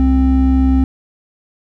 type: tone pair together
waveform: triangle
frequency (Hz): 66.28 / 263.3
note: C2 / C4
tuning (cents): +23 / +11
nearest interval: 2 octaves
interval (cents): 2388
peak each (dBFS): -10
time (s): 0-0.84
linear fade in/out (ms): 0
effects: none